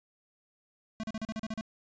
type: tone bursts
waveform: square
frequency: 220 Hz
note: A3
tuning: in tune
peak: -34 dBFS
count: 9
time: 1-1.61 s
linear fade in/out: 0 ms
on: 34 ms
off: 38 ms
effects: resampled to 16000 Hz